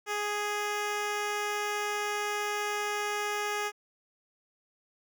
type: tone with notch filter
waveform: 10% pulse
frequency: 415.3 Hz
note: G#4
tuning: in tune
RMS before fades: -32 dBFS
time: 0.06-3.72 s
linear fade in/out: 50 ms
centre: 12000 Hz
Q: 1.6
effects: none